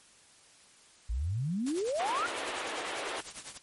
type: exponential sweep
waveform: sine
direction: up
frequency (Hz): 51.8 to 1480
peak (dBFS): -29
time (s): 1.09-2.27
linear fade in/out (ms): 10
type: noise with tremolo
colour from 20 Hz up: white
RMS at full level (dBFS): -40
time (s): 1.66-3.58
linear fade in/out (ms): 5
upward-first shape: triangle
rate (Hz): 10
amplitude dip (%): 85
type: band-pass noise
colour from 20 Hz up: pink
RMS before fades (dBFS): -37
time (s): 1.99-3.21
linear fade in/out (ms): 10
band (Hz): 380 to 3500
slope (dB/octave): 24
effects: white hiss -59 dBFS RMS until 3.62 s + MP3 48 kbps